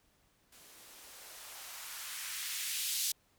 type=noise with band-pass filter sweep; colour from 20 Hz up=violet; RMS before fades=-41 dBFS; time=0.52-3.12 s; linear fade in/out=5 ms; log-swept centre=210 to 4100 Hz; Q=1.1; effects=pink hiss -71 dBFS RMS until 3.38 s